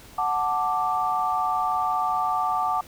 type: chord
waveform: sine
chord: D major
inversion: first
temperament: equal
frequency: 740 / 880 / 1174.7 Hz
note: F#5 / A5 / D6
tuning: 0 / 0 / 0 cents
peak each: -26 / -27 / -25 dBFS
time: 0.18-2.81 s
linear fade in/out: 5 ms
effects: pink hiss -48 dBFS RMS until 2.87 s